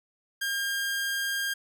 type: tone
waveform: sawtooth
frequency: 1609 Hz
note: G6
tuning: 45 cents sharp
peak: -24 dBFS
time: 0.41-1.54 s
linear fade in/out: 10 ms
effects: none